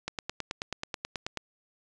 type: click train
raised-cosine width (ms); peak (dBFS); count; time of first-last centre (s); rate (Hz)
0.2; -15; 13; 0.08-1.373; 9.28
effects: resampled to 22050 Hz